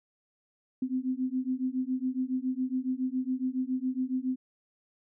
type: beating tone pair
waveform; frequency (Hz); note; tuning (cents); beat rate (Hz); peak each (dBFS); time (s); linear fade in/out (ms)
sine; 253.8 / 261; B3 / C4; +47 / -4; 7.2; -31; 0.82-4.36; 5
effects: none